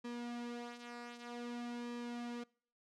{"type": "tone with flanger", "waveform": "sawtooth", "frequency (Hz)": 239.7, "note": "A#3", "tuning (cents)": 48, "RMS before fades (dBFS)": -45, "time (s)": [0.04, 2.44], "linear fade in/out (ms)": 10, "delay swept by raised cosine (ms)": [1.4, 4.5], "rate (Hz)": 0.53, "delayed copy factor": -0.6, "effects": ["noise-tail reverb RT60 0.5 s tail -25 dB re dry", "low-pass 6000 Hz 12 dB/octave"]}